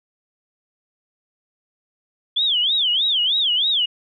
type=tone with vibrato; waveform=sine; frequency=3322 Hz; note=G#7; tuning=in tune; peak=-16 dBFS; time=2.36-3.86 s; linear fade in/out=10 ms; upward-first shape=sine; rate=3.2 Hz; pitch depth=250 cents each way; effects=none